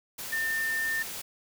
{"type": "tone in noise", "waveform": "sine", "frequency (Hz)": 1800, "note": "A6", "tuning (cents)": 39, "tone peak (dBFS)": -27, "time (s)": [0.32, 1.03], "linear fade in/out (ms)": 10, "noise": "white", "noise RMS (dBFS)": -38, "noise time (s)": [0.18, 1.22], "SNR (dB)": 8, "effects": []}